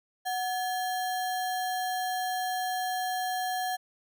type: tone with sample-and-hold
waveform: sine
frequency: 740 Hz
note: F#5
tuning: in tune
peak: -28 dBFS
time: 0.25-3.77 s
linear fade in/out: 20 ms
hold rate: 2450 Hz
effects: none